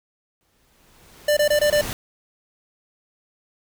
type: noise with exponential growth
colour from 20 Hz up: pink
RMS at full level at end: -28 dBFS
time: 0.41-1.93 s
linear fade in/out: 0 ms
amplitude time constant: 330 ms
type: tone bursts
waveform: square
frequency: 593 Hz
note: D5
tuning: 17 cents sharp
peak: -16 dBFS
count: 5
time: 1.28-1.813 s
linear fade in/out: 5 ms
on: 89 ms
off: 22 ms
effects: none